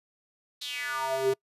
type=tone with high-pass filter sweep; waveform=square; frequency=133.5 Hz; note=C3; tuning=35 cents sharp; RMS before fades=-30 dBFS; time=0.61-1.34 s; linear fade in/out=10 ms; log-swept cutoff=4100 to 320 Hz; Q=5.1; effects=noise-tail reverb RT60 0.1 s tail -25 dB re dry + resampled to 32000 Hz